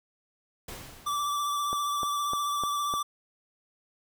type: noise with exponential decay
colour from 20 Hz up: pink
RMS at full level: -39 dBFS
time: 0.68-1.79 s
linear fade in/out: 5 ms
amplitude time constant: 240 ms
type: tone with vibrato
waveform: square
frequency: 1164 Hz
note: D6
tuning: 16 cents flat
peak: -28 dBFS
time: 1.06-3.03 s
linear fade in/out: 10 ms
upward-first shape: sine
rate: 15 Hz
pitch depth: 24 cents each way
type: click train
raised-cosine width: 1 ms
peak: -21 dBFS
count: 5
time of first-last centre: 1.73-2.938 s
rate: 3.31 Hz
effects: none